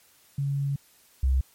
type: tone pair in turn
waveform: sine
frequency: 140 / 65.58 Hz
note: C#3 / C2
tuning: +18 / +5 cents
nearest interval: octave + minor second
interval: 1313 cents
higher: first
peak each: -24 / -19 dBFS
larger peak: second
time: 0.38-0.76 / 1.23-1.41 s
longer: first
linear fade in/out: 5 ms
effects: white hiss -59 dBFS RMS until 1.54 s + MP3 64 kbps